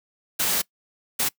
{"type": "noise bursts at uneven times", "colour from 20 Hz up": "white", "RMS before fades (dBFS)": -23, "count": 2, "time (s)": [[0.39, 0.62], [1.19, 1.29]], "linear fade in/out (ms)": 10, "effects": ["noise-tail reverb RT60 0.1 s tail -23 dB re dry", "high-pass 100 Hz 12 dB/octave"]}